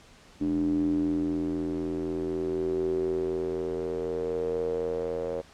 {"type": "tone with band-pass filter sweep", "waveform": "square", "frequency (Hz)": 42, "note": "E1", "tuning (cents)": 33, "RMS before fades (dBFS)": -29, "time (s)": [0.4, 5.42], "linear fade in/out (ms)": 20, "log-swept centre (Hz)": [280, 510], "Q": 9, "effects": ["pink hiss -54 dBFS RMS until 5.53 s", "low-pass 7000 Hz 12 dB/octave"]}